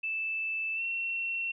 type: tone with pitch glide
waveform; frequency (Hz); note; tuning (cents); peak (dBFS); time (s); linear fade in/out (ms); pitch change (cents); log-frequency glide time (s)
sine; 2637 to 2716; E7 to F7; 0 to -49; -30; 0.03-1.52; 10; +51; 0.75-0.82
effects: none